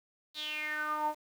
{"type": "tone with band-pass filter sweep", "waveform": "sawtooth", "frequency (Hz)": 303.9, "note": "D#4", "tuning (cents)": -41, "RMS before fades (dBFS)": -35, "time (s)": [0.34, 1.15], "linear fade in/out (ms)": 50, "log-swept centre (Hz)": [4000, 750], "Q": 8.1, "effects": ["9-bit"]}